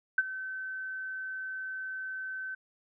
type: tone with ADSR envelope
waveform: sine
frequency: 1532 Hz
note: G6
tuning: 40 cents flat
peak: -19 dBFS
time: 0.18-2.55 s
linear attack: 4 ms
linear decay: 34 ms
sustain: -16 dB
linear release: 8 ms
effects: none